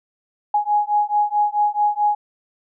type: beating tone pair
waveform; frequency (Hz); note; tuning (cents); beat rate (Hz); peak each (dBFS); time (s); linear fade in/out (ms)
sine; 830.6 / 835.2; G#5 / G#5; 0 / +10; 4.6; -19; 0.54-2.15; 5
effects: none